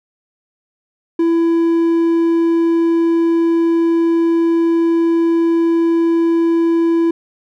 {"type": "tone", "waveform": "triangle", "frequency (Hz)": 333.5, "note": "E4", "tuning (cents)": 20, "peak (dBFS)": -9, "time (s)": [1.19, 7.11], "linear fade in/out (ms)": 5, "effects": []}